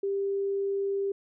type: tone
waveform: sine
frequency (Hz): 395.6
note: G4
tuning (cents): +16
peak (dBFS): -26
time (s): 0.03-1.12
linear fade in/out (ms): 5
effects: none